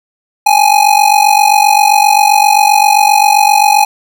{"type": "ring-modulated tone", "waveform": "square", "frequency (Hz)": 833, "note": "G#5", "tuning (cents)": 5, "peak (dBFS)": -3, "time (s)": [0.46, 3.85], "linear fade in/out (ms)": 5, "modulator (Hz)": 23.8, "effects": []}